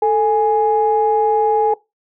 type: tone pair together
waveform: sine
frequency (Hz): 440.5 / 830.5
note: A4 / G#5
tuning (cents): +2 / 0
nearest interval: major seventh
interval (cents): 1098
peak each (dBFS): -14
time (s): 0.02-1.74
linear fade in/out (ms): 5
effects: noise-tail reverb RT60 0.2 s tail -20 dB re dry + tanh soft clip ceiling -4 dBFS